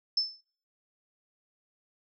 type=tone with exponential decay; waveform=sine; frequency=5274 Hz; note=E8; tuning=in tune; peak=-21 dBFS; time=0.17-0.41 s; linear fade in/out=5 ms; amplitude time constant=51 ms; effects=noise-tail reverb RT60 0.5 s tail -25 dB re dry